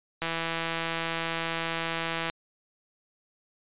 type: click train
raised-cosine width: 0.3 ms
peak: -14 dBFS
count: 344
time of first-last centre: 0.22-2.299 s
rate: 165 Hz
effects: resampled to 8000 Hz